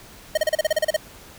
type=tone bursts; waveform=square; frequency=622.3 Hz; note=D#5; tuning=in tune; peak=-17 dBFS; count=11; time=0.35-0.965 s; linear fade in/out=5 ms; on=25 ms; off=34 ms; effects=pink hiss -45 dBFS RMS until 1.38 s